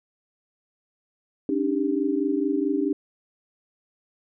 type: tone cluster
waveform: sine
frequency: 279 / 303.6 / 395.7 Hz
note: C#4 / D#4 / G4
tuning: +11 / -42 / +16 cents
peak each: -25 / -25 / -27 dBFS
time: 1.49-2.93 s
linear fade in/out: 2 ms
effects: none